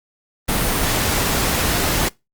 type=noise; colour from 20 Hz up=pink; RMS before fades=-19 dBFS; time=0.48-2.09 s; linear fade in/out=10 ms; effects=noise-tail reverb RT60 0.2 s tail -23 dB re dry + Opus 32 kbps